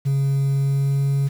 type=tone with pitch glide; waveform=sine; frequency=137.8 to 138.92 Hz; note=C#3 to C#3; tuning=-10 to +4 cents; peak=-14 dBFS; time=0.05-1.29 s; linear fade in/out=20 ms; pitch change=+14 cents; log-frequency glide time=0.51-1.05 s; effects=tanh soft clip ceiling -16 dBFS + 7-bit